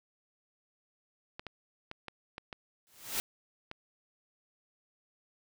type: clicks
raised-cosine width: 0.3 ms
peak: -25 dBFS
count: 7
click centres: 1.395 / 1.467 / 1.914 / 2.083 / 2.381 / 2.528 / 3.714 s
type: noise with exponential growth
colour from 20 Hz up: white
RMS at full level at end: -30 dBFS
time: 2.87-3.2 s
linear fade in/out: 0 ms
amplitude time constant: 71 ms
effects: none